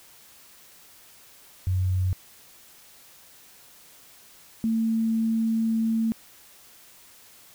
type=tone pair in turn; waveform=sine; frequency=92.5 / 224.6 Hz; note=F#2 / A3; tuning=0 / +36 cents; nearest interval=octave + minor third; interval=1536 cents; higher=second; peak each=-21 dBFS; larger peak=neither; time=1.67-2.13 / 4.64-6.12 s; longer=second; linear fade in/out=0 ms; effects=white hiss -52 dBFS RMS until 7.54 s